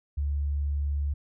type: tone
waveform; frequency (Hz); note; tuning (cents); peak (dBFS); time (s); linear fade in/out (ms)
sine; 71.8; D2; -39; -25; 0.17-1.14; 10
effects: none